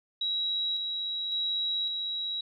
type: tone with tremolo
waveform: sine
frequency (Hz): 3868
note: B7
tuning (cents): -37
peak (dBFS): -27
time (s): 0.21-2.41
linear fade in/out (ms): 5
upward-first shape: square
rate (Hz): 0.9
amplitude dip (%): 30
effects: none